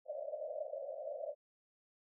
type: band-pass noise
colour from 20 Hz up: pink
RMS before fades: -43 dBFS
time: 0.05-1.35 s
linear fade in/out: 50 ms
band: 550 to 640 Hz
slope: 96 dB/octave
effects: none